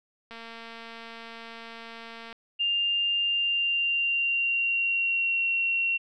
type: click train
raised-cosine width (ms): 0.3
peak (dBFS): -27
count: 463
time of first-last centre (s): 0.31-2.327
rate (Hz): 229
type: tone with pitch glide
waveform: sine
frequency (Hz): 2800 to 2734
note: F7 to F7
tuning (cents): +4 to -37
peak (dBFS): -23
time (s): 2.59-5.98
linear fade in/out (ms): 20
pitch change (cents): -41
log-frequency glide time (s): 3.22-5.46
effects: none